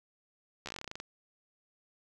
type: slowing click train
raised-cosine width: 0.2 ms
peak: -23 dBFS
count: 14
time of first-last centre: 0.66-1.001 s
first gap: 13 ms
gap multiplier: 1.11
effects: none